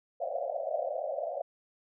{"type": "band-pass noise", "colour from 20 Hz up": "pink", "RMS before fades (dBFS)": -34, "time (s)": [0.2, 1.42], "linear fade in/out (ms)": 10, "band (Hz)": [530, 720], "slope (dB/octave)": 96, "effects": []}